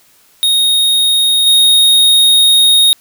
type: tone with level steps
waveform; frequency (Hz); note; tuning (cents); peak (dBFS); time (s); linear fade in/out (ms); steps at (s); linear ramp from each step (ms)
square; 3729; A#7; 0; -9 / -6; 0.43-2.93; 0; 1.46; 10
effects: white hiss -49 dBFS RMS until 3 s